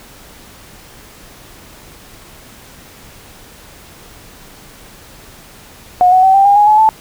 sine tone with pitch steps, 724 / 743.9 / 764.4 / 785.4 / 807 / 829.3 / 852.1 / 875.5 Hz, F#5 / F#5 / G5 / G5 / G#5 / G#5 / G#5 / A5, -38 / +9 / -44 / +3 / -50 / -3 / +44 / -9 cents, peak -5 dBFS, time 6.01-6.89 s, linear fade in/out 0 ms, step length 110 ms, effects pink hiss -39 dBFS RMS until 7 s

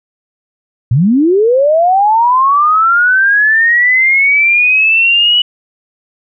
sine linear sweep, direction up, 106.2 to 2960 Hz, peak -6 dBFS, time 0.91-5.42 s, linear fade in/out 5 ms, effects none

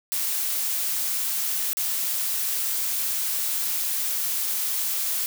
blue noise with dropouts, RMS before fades -26 dBFS, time 0.12-5.26 s, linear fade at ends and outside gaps 0 ms, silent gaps 1.731-1.77 s, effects none

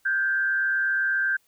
sine tone with frequency modulation, 1568 Hz, G6, in tune, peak -21 dBFS, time 0.05-1.37 s, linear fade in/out 10 ms, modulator 117 Hz, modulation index 0.54, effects white hiss -66 dBFS RMS until 1.47 s

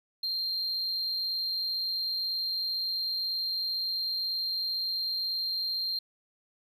triangle tone with amplitude modulation, 4186 Hz, C8, in tune, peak -25 dBFS, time 0.23-5.99 s, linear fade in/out 5 ms, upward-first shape sine, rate 183 Hz, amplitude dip 45%, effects tanh soft clip ceiling -22 dBFS

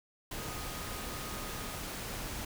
sine tone in noise, 1244.5 Hz, D#6, in tune, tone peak -49 dBFS, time 0.38-1.8 s, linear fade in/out 5 ms, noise pink, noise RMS -40 dBFS, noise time 0.31-2.45 s, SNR -12 dB, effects none

